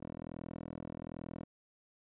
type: tone with band-pass filter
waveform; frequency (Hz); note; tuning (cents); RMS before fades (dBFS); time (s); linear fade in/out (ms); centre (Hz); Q
10% pulse; 41.2; E1; 0; -45; 0-1.45; 20; 360; 0.97
effects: resampled to 8000 Hz